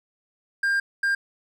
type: tone bursts at uneven times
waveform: triangle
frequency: 1600 Hz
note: G6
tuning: 35 cents sharp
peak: -18 dBFS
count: 2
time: 0.63-0.8 / 1.03-1.15 s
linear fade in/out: 5 ms
effects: none